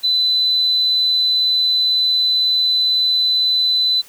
sine tone, 4009 Hz, B7, 25 cents sharp, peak -13 dBFS, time 0.03-4.02 s, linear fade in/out 20 ms, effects white hiss -45 dBFS RMS until 4.08 s

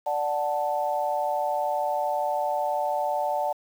sine chord, D major, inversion none, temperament equal, 587.3 / 740 / 880 Hz, D5 / F#5 / A5, 0 / 0 / 0 cents, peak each -28 dBFS, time 0.06-3.53 s, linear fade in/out 10 ms, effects 8-bit

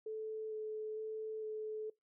sine tone with vibrato, 434.2 Hz, A4, 23 cents flat, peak -39 dBFS, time 0.06-1.9 s, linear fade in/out 5 ms, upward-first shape square, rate 1.1 Hz, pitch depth 9 cents each way, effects noise-tail reverb RT60 0.2 s tail -23 dB re dry

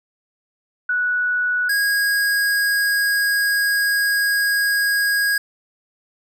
sine / square tone pair in turn, 1473 / 1642.8 Hz, F#6 / G#6, -8 / -19 cents, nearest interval major second, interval 189 cents, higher second, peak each -17 dBFS, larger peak neither, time 0.89-1.69 / 1.69-5.38 s, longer second, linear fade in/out 5 ms, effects none

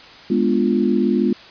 sine chord, G# diminished seventh, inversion none, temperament equal, 207.7 / 246.9 / 293.7 / 349.2 Hz, G#3 / B3 / D4 / F4, 0 / 0 / 0 / 0 cents, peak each -19 / -19 / -24 / -20 dBFS, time 0.3-1.33 s, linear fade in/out 5 ms, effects white hiss -41 dBFS RMS until 1.5 s + resampled to 11025 Hz

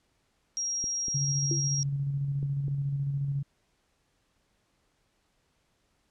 sine tone, 5630 Hz, F8, 13 cents sharp, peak -28 dBFS, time 0.57-1.83 s, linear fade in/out 0 ms
clicks, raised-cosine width 3 ms, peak -28 dBFS, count 4, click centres 0.841 / 1.083 / 2.429 / 2.682 s
sine tone with tremolo, 140 Hz, C#3, 18 cents sharp, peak -26 dBFS, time 1.14-3.43 s, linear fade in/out 10 ms, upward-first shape square, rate 14 Hz, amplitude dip 30%
sine tone with exponential decay, 336.6 Hz, E4, 36 cents sharp, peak -27 dBFS, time 1.51-1.69 s, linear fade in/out 2 ms, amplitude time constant 37 ms
effects pink hiss -72 dBFS RMS until 6.1 s + low-pass 9000 Hz 12 dB/octave

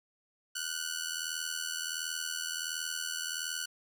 10% pulse ring-modulated tone, 1480 Hz, F#6, in tune, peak -23 dBFS, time 0.55-3.66 s, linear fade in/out 10 ms, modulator 40.7 Hz, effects none

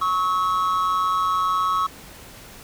triangle tone pair together, 1106.4 / 1288 Hz, C#6 / E6, -4 / -41 cents, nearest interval minor third, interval 263 cents, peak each -19 / -21 dBFS, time 0.01-1.87 s, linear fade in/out 10 ms, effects pink hiss -43 dBFS RMS until 2.63 s

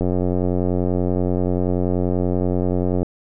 click train, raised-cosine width 2 ms, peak -8 dBFS, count 274, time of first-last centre 0.01-3.03 s, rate 90.4 Hz, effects none

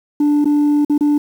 sine tone with dropouts, 293.7 Hz, D4, in tune, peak -8 dBFS, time 0.2-1.18 s, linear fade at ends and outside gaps 5 ms, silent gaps 0.445-0.455 / 0.849-0.897 / 0.979-1.008 s, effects tanh soft clip ceiling -10 dBFS + 7-bit

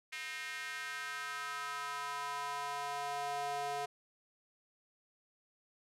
square tone with high-pass filter sweep, 142.6 Hz, C#3, 49 cents sharp, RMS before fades -40 dBFS, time 0.12-3.86 s, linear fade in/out 10 ms, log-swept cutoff 2100 to 610 Hz, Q 2.9, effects low-pass 11000 Hz 12 dB/octave

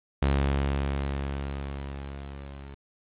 sawtooth tone with level ramp, 69.3 Hz, C#2, in tune, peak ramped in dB -17 to -37 dBFS, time 0.22-2.75 s, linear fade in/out 5 ms, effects resampled to 8000 Hz + 9-bit

